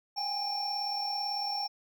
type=tone cluster; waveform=triangle; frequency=782 / 820 / 5440 Hz; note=G5 / G#5 / F8; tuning=-4 / -22 / -46 cents; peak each=-37 / -34 / -32 dBFS; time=0.16-1.68 s; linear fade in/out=20 ms; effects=none